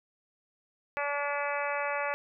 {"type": "harmonic tone", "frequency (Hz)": 287.2, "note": "D4", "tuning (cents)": -39, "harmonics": [2, 3, 4, 5, 6, 7, 8, 9], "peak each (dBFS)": [-34, -36, -37, -38, -39, -39, -40, -41], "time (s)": [0.97, 2.14], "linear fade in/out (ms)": 0, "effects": []}